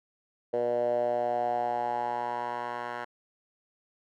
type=tone with band-pass filter sweep; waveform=10% pulse; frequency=120.6 Hz; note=B2; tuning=41 cents flat; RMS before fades=-30 dBFS; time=0.53-3.05 s; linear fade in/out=10 ms; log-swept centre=530 to 1200 Hz; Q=5.5; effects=none